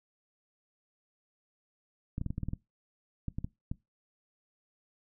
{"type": "clicks", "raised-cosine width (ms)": 5, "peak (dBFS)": -22, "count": 12, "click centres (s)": [2.181, 2.214, 2.263, 2.305, 2.381, 2.433, 2.486, 2.534, 3.283, 3.385, 3.445, 3.715], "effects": ["noise-tail reverb RT60 0.2 s tail -21 dB re dry"]}